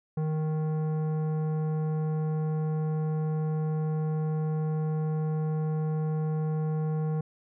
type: tone with tanh clipping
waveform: sine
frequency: 155.56 Hz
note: D#3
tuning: in tune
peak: -28 dBFS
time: 0.17-7.21 s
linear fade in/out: 5 ms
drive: 13 dB
effects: none